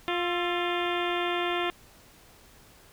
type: harmonic tone with a mistuned harmonic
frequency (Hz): 351.3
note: F4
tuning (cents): +10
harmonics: 1 / 2 / 3 / 4 / 5 / 6 / 7 / 8 / 9 / 10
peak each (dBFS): -30 / -33 / -35 / -36 / -37 / -38 / -38 / -39 / -40 / -40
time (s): 0.08-1.7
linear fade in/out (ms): 0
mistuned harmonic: 4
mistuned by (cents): -64
effects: pink hiss -55 dBFS RMS until 2.92 s